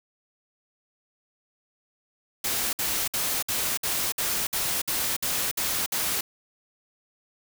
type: noise bursts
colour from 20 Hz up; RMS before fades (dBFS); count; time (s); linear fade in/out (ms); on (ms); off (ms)
white; -27; 11; 2.44-6.21; 5; 290; 58
effects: none